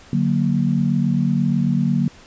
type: chord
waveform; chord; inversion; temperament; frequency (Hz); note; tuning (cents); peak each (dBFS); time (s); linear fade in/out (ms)
sine; D augmented; none; equal; 146.83 / 185 / 233.1; D3 / F#3 / A#3; 0 / 0 / 0; -20; 0.13-2.08; 2
effects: pink hiss -46 dBFS RMS until 2.26 s + resampled to 16000 Hz

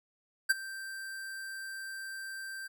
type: tone with ADSR envelope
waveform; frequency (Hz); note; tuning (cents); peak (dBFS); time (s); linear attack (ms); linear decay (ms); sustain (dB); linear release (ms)
square; 1568; G6; 0; -21; 0.49-2.68; 15; 24; -19; 17
effects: none

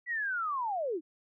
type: linear sweep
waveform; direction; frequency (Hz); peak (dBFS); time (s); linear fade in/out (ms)
sine; down; 1975.5 to 285.2; -30; 0.06-1.01; 50
effects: none

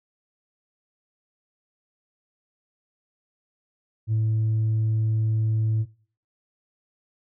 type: tone with tanh clipping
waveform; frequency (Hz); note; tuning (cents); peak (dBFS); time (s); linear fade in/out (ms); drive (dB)
triangle; 110; A2; 0; -20; 4.07-5.86; 50; 6
effects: noise-tail reverb RT60 0.5 s tail -23 dB re dry

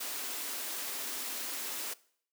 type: high-pass noise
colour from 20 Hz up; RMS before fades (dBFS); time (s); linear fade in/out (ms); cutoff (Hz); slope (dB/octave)
white; -38; 0-1.94; 10; 220; 96
effects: noise-tail reverb RT60 0.6 s tail -21 dB re dry

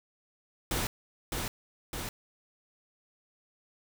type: noise with echo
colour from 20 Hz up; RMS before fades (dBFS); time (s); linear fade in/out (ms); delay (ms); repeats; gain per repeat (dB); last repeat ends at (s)
pink; -31; 0.71-0.87; 2; 610; 2; -3; 2.09
effects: none

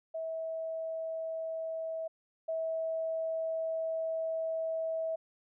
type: tone pair in turn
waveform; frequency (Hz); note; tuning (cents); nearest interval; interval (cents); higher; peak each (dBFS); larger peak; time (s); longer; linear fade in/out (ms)
sine; 648 / 648; E5 / E5; -30 / -30; unison; 0; neither; -34 / -31; second; 0.14-2.08 / 2.48-5.16; second; 10
effects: none

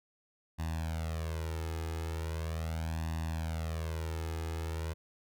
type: tone with flanger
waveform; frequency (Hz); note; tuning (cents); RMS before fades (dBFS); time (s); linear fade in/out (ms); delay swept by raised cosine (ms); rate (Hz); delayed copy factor
sawtooth; 80.8; E2; -34; -36; 0.58-4.94; 20; 1.1 to 2.4; 0.39; +0.85
effects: none

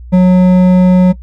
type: tone with hard clipping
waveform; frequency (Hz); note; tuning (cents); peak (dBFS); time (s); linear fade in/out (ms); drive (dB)
triangle; 182.8; F#3; -21; -5; 0.12-1.13; 20; 12
effects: noise-tail reverb RT60 0.1 s tail -19 dB re dry + added 60 Hz sine -27 dBFS peak until 1.22 s

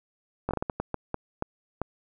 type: slowing click train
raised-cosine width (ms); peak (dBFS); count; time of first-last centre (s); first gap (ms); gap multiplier
1; -14; 11; 0.49-1.816; 19; 1.4
effects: none

